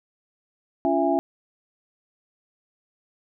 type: tone cluster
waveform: sine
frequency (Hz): 282.6 / 347.6 / 665 / 819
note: C#4 / F4 / E5 / G#5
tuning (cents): +34 / -8 / +15 / -24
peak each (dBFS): -24 / -25 / -23 / -26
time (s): 0.85-1.19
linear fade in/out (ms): 0
effects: none